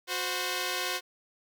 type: tone pair together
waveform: 5% pulse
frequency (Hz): 365 / 518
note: F#4 / C5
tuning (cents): -24 / -17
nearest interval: tritone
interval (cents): 607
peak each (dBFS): -21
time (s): 0.07-1.01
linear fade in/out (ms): 50
effects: none